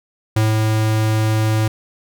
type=tone with ADSR envelope; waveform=square; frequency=109.2 Hz; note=A2; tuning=13 cents flat; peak=-13 dBFS; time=0.36-1.68 s; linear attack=6 ms; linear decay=170 ms; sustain=-2 dB; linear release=5 ms; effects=none